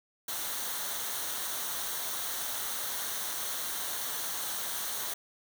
white noise with comb filter, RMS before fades -35 dBFS, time 0.28-5.14 s, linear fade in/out 5 ms, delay 0.4 ms, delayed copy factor -0.55, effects none

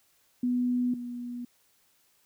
sine tone pair in turn, 246.9 / 242.8 Hz, B3 / B3, 0 / -29 cents, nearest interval unison, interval 29 cents, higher first, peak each -24 / -34 dBFS, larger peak first, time 0.43-0.94 / 0.94-1.45 s, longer neither, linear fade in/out 5 ms, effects white hiss -67 dBFS RMS until 2.25 s

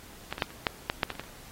clicks, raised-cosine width 0.3 ms, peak -16 / -20 / -10 / -30 / -7 / -9 / -7 / -17 / -30 / -19 / -30 dBFS, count 11, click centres 0.326 / 0.381 / 0.422 / 0.505 / 0.668 / 0.899 / 1.032 / 1.103 / 1.153 / 1.196 / 1.238 s, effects pink hiss -50 dBFS RMS until 1.51 s + AAC 48 kbps

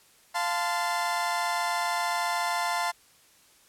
30% pulse chord, F major, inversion none, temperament equal with one note detuned, 698.5 / 880 / 1030.9 Hz, F5 / A5 / C6, 0 / 0 / -26 cents, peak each -28 dBFS, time 0.34-2.92 s, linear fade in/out 20 ms, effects white hiss -59 dBFS RMS until 3.68 s + low-pass 12000 Hz 12 dB/octave

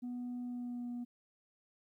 sine tone with pitch glide, 245.5 to 242.1 Hz, B3 to B3, -10 to -34 cents, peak -36 dBFS, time 0.02-1.05 s, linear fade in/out 20 ms, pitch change -24 cents, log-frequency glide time 0.44-0.89 s, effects tanh soft clip ceiling -37 dBFS + 13-bit

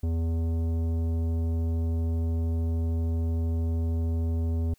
sine tone with tanh clipping, 82.41 Hz, E2, in tune, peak -26 dBFS, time 0.03-4.74 s, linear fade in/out 5 ms, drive 13 dB, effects white hiss -66 dBFS RMS until 4.78 s

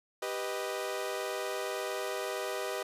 sawtooth chord, G augmented, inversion none, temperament equal, 392 / 493.9 / 622.3 Hz, G4 / B4 / D#5, 0 / 0 / 0 cents, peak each -34 dBFS, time 0.22-2.83 s, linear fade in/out 5 ms, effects resampled to 32000 Hz + 11-bit

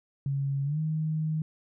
sine tone with pitch glide, 138.59 to 156.46 Hz, C#3 to D#3, 0 to +10 cents, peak -26 dBFS, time 0.26-1.42 s, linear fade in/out 2 ms, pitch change +210 cents, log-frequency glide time 0.64-0.79 s, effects none

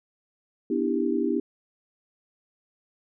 sine chord, E minor seventh, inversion second, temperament just, 247.2 / 296.7 / 329.6 / 395.6 Hz, B3 / D4 / E4 / G4, +2 / +18 / 0 / +16 cents, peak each -28 dBFS, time 0.7-1.4 s, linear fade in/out 5 ms, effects none

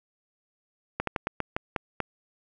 slowing click train, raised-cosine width 0.5 ms, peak -12 dBFS, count 8, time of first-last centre 1-2.003 s, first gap 73 ms, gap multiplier 1.22, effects none

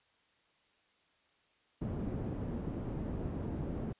white low-pass noise, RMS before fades -38 dBFS, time 1.81-3.93 s, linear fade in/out 10 ms, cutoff 250 Hz, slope 12 dB/octave, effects white hiss -71 dBFS RMS until 3.99 s + resampled to 8000 Hz

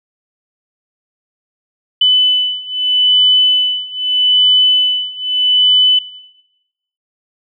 sine beating tone pair, 3000 / 3000.8 Hz, F#7 / F#7, +23 / +24 cents, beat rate 0.8 Hz, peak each -13 / -12 dBFS, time 2.01-5.99 s, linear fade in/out 5 ms, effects noise-tail reverb RT60 1.0 s tail -19 dB re dry

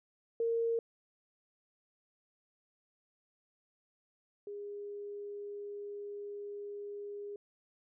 sine tone pair in turn, 460.8 / 408.6 Hz, A#4 / G#4, -20 / -28 cents, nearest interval major second, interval 208 cents, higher first, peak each -29 / -40 dBFS, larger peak first, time 0.4-0.79 / 4.47-7.36 s, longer second, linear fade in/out 2 ms, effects none

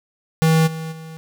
square tone with level steps, 160.6 Hz, E3, 45 cents flat, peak -13 / -27 / -34 dBFS, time 0.42-1.17 s, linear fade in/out 0 ms, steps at 0.66 / 0.91 s, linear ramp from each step 20 ms, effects none

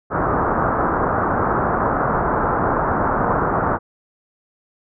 white low-pass noise, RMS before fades -19 dBFS, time 0.1-3.79 s, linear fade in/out 50 ms, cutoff 1400 Hz, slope 48 dB/octave, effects none

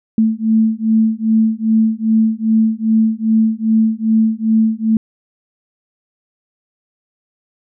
sine beating tone pair, 220 / 222.5 Hz, A3 / A3, 0 / +20 cents, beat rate 2.5 Hz, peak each -14 dBFS, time 0.18-4.97 s, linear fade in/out 2 ms, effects none

